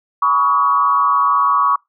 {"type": "tone with frequency modulation", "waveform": "sine", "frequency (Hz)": 1126, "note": "C#6", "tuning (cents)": 27, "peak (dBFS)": -11, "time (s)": [0.22, 1.76], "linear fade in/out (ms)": 5, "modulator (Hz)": 142, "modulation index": 0.77, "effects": ["noise-tail reverb RT60 0.2 s tail -26 dB re dry"]}